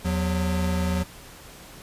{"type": "tone pair together", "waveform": "square", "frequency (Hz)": [81, 181.84], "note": ["E2", "F#3"], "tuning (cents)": [-30, -30], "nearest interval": "octave + major second", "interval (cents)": 1400, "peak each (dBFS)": -26, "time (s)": [0.04, 1.04], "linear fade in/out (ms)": 20, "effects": ["pink hiss -45 dBFS RMS until 1.82 s", "resampled to 32000 Hz"]}